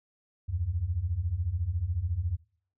sine beating tone pair, 77.78 / 91.78 Hz, D#2 / F#2, 0 / -14 cents, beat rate 14 Hz, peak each -32 / -29 dBFS, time 0.48-2.37 s, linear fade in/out 20 ms, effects noise-tail reverb RT60 0.5 s tail -21 dB re dry

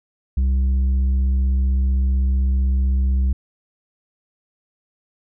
sine tone with tanh clipping, 65.41 Hz, C2, in tune, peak -16 dBFS, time 0.37-3.33 s, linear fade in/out 5 ms, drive 5 dB, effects none

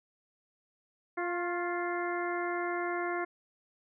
harmonic tone with a mistuned harmonic, 349.2 Hz, F4, in tune, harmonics 1 / 2 / 3 / 4 / 5 / 6, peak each -34 / -37 / -39 / -40 / -41 / -42 dBFS, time 1.17-3.25 s, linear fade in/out 10 ms, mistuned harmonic 3, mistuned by +38 cents, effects none

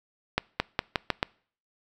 accelerating click train, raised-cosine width 0.3 ms, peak -7 dBFS, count 6, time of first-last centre 0.38-1.229 s, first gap 220 ms, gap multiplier 0.87, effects noise-tail reverb RT60 0.5 s tail -25 dB re dry

